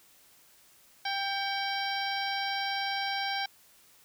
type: harmonic tone with a mistuned harmonic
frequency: 790 Hz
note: G5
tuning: 13 cents sharp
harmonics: 1 / 2 / 3 / 4 / 5 / 6 / 7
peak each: -33 / -36 / -38 / -39 / -40 / -41 / -41 dBFS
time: 1.05-3.46 s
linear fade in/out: 5 ms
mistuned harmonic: 3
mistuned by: -68 cents
effects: white hiss -60 dBFS RMS until 4.04 s